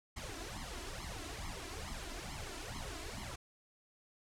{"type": "noise with flanger", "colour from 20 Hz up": "pink", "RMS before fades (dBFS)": -44, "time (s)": [0.16, 3.36], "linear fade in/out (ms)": 10, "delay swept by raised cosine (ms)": [0.94, 3.04], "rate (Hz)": 2.3, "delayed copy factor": 1, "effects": ["low-pass 9000 Hz 12 dB/octave"]}